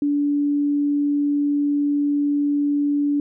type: tone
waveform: sine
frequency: 288.9 Hz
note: D4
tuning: 28 cents flat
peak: -17 dBFS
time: 0.02-3.2 s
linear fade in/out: 2 ms
effects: none